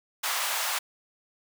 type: high-pass noise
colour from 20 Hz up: pink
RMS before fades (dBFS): -29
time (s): 0.23-0.79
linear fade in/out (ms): 10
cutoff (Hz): 760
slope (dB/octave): 24
effects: none